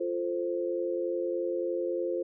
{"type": "chord", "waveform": "sine", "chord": "F major", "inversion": "none", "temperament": "equal", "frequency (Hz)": [349.2, 440, 523.3], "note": ["F4", "A4", "C5"], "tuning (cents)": [0, 0, 0], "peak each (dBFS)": [-31, -36, -32], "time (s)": [0, 2.23], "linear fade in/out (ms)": 10, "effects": []}